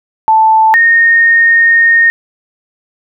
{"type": "tone pair in turn", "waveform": "sine", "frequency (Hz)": [880, 1845.4], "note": ["A5", "A#6"], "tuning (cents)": [0, -18], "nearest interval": "octave + minor second", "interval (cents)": 1282, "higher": "second", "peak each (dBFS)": -4, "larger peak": "neither", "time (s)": [[0.28, 0.74], [0.74, 2.1]], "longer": "second", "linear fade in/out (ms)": 0, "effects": []}